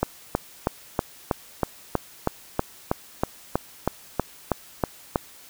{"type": "click train", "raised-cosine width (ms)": 1, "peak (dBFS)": -6, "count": 17, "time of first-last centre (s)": [0.03, 5.158], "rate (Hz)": 3.12, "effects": ["white hiss -48 dBFS RMS until 5.49 s"]}